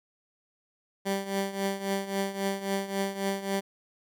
15% pulse tone with tremolo, 196 Hz, G3, in tune, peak -19 dBFS, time 1.05-3.61 s, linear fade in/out 20 ms, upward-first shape triangle, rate 3.7 Hz, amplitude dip 80%, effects none

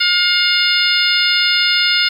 harmonic tone with a mistuned harmonic, 713 Hz, F5, 36 cents sharp, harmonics 2 / 3 / 4 / 5 / 6 / 7, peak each -19 / -19 / -19 / -19 / -19 / -19 dBFS, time 0-2.09 s, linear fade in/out 10 ms, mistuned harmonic 7, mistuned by +21 cents, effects 7-bit

